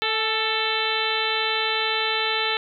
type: harmonic tone with a mistuned harmonic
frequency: 442.2 Hz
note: A4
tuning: 9 cents sharp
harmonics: 1 / 2 / 3 / 4 / 5 / 6 / 7 / 8 / 9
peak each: -30 / -30 / -30 / -30 / -30 / -30 / -30 / -30 / -30 dBFS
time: 0.02-2.57 s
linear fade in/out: 0 ms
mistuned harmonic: 2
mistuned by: -38 cents
effects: none